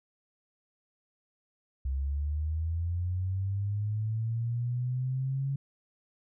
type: linear sweep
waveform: sine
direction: up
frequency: 65.41 to 138.59 Hz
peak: -28 dBFS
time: 1.85-5.56 s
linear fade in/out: 5 ms
effects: none